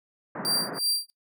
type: band-pass noise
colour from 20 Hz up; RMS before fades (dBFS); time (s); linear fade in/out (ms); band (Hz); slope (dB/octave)
pink; -35; 0.35-0.79; 5; 150 to 1800; 48
type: tone with tremolo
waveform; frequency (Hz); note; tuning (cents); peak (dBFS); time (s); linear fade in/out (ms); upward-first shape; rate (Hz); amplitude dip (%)
sawtooth; 4717; D8; +7; -19; 0.45-1.1; 0; sine; 2.8; 100
effects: noise-tail reverb RT60 0.1 s tail -19 dB re dry